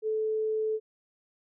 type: tone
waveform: sine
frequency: 435.5 Hz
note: A4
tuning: 18 cents flat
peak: -26 dBFS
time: 0.02-0.8 s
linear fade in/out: 50 ms
effects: none